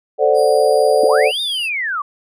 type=chord; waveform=sine; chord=D dominant seventh; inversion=second; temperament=equal; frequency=440 / 523.3 / 587.3 / 740 Hz; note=A4 / C5 / D5 / F#5; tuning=0 / 0 / 0 / 0 cents; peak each=-15 / -16 / -15 / -18 dBFS; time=0.18-1.32 s; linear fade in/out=50 ms
type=tone; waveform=25% pulse; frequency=4804 Hz; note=D8; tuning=38 cents sharp; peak=-25 dBFS; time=0.34-1.7 s; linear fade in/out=50 ms
type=linear two-way sweep; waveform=sine; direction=up then down; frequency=240 to 3729 to 1104 Hz; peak=-18 dBFS; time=1.03-2.02 s; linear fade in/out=5 ms; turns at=1.41 s
effects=none